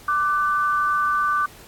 sine tone pair together, 1174.7 / 1502 Hz, D6 / F#6, 0 / +26 cents, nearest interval major third, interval 426 cents, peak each -19 / -24 dBFS, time 0.08-1.46 s, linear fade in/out 5 ms, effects pink hiss -46 dBFS RMS until 1.67 s + AAC 64 kbps

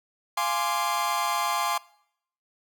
40% pulse chord, D half-diminished seventh, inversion first, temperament equal with one note detuned, 694.4 / 830.6 / 1046.5 / 1174.7 Hz, F5 / Ab5 / C6 / D6, -10 / 0 / 0 / 0 cents, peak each -32 / -29 / -27 / -30 dBFS, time 0.37-1.78 s, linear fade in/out 5 ms, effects noise-tail reverb RT60 0.7 s tail -22 dB re dry

